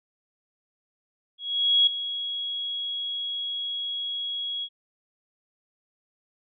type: tone with ADSR envelope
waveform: sine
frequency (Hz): 3322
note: G#7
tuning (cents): 0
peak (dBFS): -15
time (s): 1.38-4.69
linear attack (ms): 490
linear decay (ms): 4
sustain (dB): -13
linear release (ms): 60
effects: none

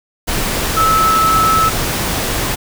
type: tone in noise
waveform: sine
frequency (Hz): 1304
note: E6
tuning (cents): -19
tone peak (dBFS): -10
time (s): 0.76-1.7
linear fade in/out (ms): 20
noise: pink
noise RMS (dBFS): -18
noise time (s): 0.27-2.56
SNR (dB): +5
effects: none

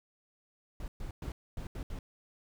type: noise bursts at uneven times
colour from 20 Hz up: brown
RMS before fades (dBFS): -39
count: 6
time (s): 0.8-0.88 / 1-1.11 / 1.22-1.32 / 1.57-1.67 / 1.75-1.83 / 1.9-1.99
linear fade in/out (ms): 2
effects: none

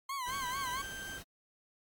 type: tone with vibrato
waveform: 40% pulse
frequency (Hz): 1046.5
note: C6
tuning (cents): 0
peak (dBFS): -35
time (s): 0.09-0.82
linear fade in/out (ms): 5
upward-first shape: sine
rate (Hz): 4.5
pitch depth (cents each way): 120
type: tone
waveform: 35% pulse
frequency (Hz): 1568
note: G6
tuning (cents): 0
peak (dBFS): -40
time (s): 0.25-1.21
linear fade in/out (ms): 50
type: noise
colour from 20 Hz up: pink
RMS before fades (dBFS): -49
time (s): 0.27-1.23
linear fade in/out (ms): 10
effects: AAC 64 kbps

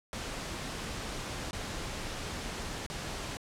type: noise with dropouts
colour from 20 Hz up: pink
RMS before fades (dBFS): -38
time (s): 0.13-3.37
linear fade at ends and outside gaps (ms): 0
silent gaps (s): 1.509-1.531 / 2.864-2.9
effects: low-pass 8000 Hz 12 dB/octave

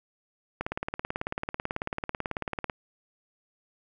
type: click train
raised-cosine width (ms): 0.5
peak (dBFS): -15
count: 39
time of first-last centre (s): 0.61-2.698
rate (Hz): 18.2
effects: none

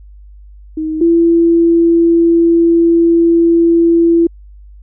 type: tone pair in turn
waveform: sine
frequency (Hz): 314 / 336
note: D#4 / E4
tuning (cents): +16 / +33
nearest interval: minor second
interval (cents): 117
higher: second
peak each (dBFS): -15 / -6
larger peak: second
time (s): 0.77-1.01 / 1.01-4.27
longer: second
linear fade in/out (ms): 5
effects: added 50 Hz sine -34 dBFS peak until 4.82 s

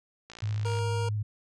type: click train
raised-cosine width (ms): 0.2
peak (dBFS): -27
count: 29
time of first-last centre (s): 0.3-0.788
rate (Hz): 57.4
type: tone with vibrato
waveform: sine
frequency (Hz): 105.4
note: G#2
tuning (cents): +26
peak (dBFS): -27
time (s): 0.42-1.23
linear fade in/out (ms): 10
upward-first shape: square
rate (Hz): 14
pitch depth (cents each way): 19
type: tone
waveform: 25% pulse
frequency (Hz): 470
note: A#4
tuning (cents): +14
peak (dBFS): -28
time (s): 0.65-1.09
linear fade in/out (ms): 5
effects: resampled to 22050 Hz

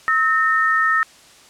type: tone pair together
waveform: sine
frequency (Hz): 1292 / 1825.3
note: E6 / A#6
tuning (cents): -35 / -37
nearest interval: tritone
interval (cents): 598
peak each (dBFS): -17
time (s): 0.08-1.03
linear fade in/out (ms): 0
effects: white hiss -47 dBFS RMS until 1.49 s + low-pass 8000 Hz 12 dB/octave

